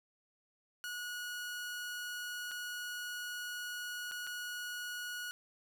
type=tone with dropouts; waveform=sawtooth; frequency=1456 Hz; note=F#6; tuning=28 cents flat; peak=-36 dBFS; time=0.84-5.31 s; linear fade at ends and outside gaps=0 ms; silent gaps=2.512-2.516 / 4.113-4.119 / 4.268-4.272 s; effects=none